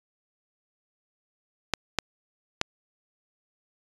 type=clicks; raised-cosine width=0.2 ms; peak=-5 dBFS; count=3; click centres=1.737 / 1.987 / 2.614 s; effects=resampled to 22050 Hz